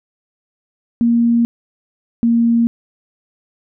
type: tone pair in turn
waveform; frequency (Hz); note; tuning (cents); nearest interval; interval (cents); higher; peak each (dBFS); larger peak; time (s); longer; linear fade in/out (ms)
sine; 234.5 / 232.9; A#3 / A#3; +11 / -1; unison; 12; first; -10; neither; 1.01-1.45 / 2.23-2.67; neither; 0
effects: none